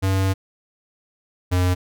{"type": "tone pair in turn", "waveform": "square", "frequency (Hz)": [95.8, 90.37], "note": ["G2", "F#2"], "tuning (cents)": [-39, -40], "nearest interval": "minor second", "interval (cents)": 101, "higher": "first", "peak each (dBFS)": [-18, -17], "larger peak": "second", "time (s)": [[0.02, 0.34], [1.51, 1.75]], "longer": "first", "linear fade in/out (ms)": 20, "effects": []}